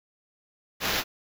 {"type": "noise with sample-and-hold", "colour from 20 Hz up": "white", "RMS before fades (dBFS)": -27, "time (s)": [0.8, 1.04], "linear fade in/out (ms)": 50, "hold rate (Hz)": 8820, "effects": []}